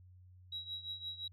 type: tone with tremolo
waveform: sine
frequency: 3866 Hz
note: B7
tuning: 38 cents flat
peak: -37 dBFS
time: 0.52-1.28 s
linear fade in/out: 5 ms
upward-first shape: triangle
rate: 5.8 Hz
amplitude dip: 85%
effects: tanh soft clip ceiling -33 dBFS + added 91 Hz sine -56 dBFS peak until 1.32 s